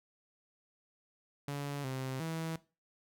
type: tone with pitch steps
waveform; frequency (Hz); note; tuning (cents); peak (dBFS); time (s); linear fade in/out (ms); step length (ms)
sawtooth; 142.6 / 131.4 / 162.5; C#3 / C3 / E3; +49 / +8 / -24; -32; 1.48-2.56; 2; 360
effects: noise-tail reverb RT60 0.3 s tail -18 dB re dry